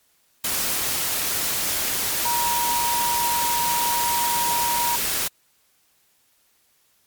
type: tone in noise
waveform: sine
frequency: 950 Hz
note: A#5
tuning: 33 cents sharp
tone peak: -22 dBFS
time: 2.25-4.96 s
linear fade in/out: 5 ms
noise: white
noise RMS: -24 dBFS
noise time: 0.44-5.28 s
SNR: -1 dB
effects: white hiss -63 dBFS RMS until 7.06 s + MP3 96 kbps